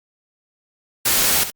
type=noise with echo; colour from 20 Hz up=white; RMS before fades=-17 dBFS; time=1.05-1.44 s; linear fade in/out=10 ms; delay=67 ms; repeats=1; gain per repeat=-11 dB; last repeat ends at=1.507 s; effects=Opus 48 kbps

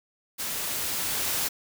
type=noise with level ramp; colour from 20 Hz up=white; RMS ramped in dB=-32 to -27 dBFS; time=0.38-1.49 s; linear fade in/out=20 ms; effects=none

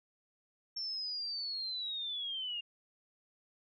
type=linear sweep; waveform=sine; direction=down; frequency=5430 to 2794 Hz; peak=-36 dBFS; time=0.76-2.61 s; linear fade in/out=10 ms; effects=none

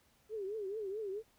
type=tone with vibrato; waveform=sine; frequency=410.4 Hz; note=G#4; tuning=21 cents flat; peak=-37 dBFS; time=0.29-1.23 s; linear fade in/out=50 ms; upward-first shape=triangle; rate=4.6 Hz; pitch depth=170 cents each way; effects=pink hiss -70 dBFS RMS until 1.38 s

